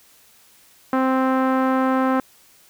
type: tone with low-pass filter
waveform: sawtooth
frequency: 261.6 Hz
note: C4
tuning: in tune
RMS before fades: -19 dBFS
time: 0.93-2.2 s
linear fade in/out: 2 ms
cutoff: 1300 Hz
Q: 1.9
effects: white hiss -53 dBFS RMS until 2.69 s